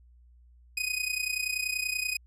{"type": "tone with amplitude modulation", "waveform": "sawtooth", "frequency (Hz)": 2500, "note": "D#7", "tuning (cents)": 8, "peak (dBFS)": -22, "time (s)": [0.77, 2.17], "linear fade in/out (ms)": 5, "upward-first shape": "sine", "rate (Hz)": 30.4, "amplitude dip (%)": 80, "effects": ["added 60 Hz sine -54 dBFS peak until 2.26 s", "resampled to 32000 Hz"]}